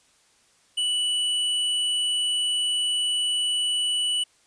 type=tone with hard clipping; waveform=sine; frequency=2960 Hz; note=F#7; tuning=in tune; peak=-23 dBFS; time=0.77-4.24 s; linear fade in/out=10 ms; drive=16 dB; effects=white hiss -61 dBFS RMS until 4.46 s + resampled to 22050 Hz